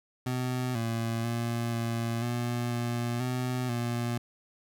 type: tone with pitch steps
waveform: 25% pulse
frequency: 126.2 / 114.7 / 117.4 / 115.9 / 120.4 / 119.4 / 126 / 119.2 Hz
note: B2 / A#2 / A#2 / A#2 / B2 / A#2 / B2 / A#2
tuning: +38 / -28 / +13 / -10 / -44 / +42 / +35 / +39 cents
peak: -25 dBFS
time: 0.26-4.18 s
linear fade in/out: 5 ms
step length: 490 ms
effects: none